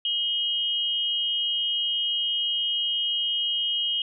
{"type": "tone pair together", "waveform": "sine", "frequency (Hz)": [2900, 3203], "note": ["F#7", "G7"], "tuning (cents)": [-35, 37], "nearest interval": "major second", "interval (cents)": 172, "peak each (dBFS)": -26, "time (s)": [0.05, 4.02], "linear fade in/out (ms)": 2, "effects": []}